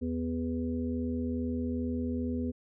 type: harmonic tone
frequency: 82.41 Hz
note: E2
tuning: in tune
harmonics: 1 / 3 / 5 / 6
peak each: -36 / -31 / -41 / -42 dBFS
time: 0.01-2.52 s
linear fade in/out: 20 ms
effects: none